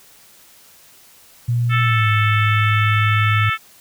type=tone with pitch glide; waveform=sine; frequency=119.5 to 106.46 Hz; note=A#2 to G#2; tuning=+43 to +43 cents; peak=-15 dBFS; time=1.48-3.5 s; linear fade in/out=10 ms; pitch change=-200 cents; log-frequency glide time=1.81-2.09 s
type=harmonic tone; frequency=440 Hz; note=A4; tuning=in tune; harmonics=3 / 4 / 5 / 6 / 7 / 8; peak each=-20 / -24 / -23 / -27 / -31 / -33 dBFS; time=1.69-3.58 s; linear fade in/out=50 ms
effects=white hiss -48 dBFS RMS until 3.8 s